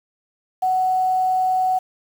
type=tone; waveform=sine; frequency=745 Hz; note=F#5; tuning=12 cents sharp; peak=-16 dBFS; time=0.62-1.79 s; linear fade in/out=10 ms; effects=7-bit